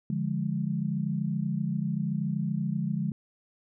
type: chord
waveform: sine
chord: D diminished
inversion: none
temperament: equal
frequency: 146.83 / 174.61 / 207.7 Hz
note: D3 / F3 / Ab3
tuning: 0 / 0 / 0 cents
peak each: -31 / -31 / -31 dBFS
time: 0.1-3.12 s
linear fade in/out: 2 ms
effects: none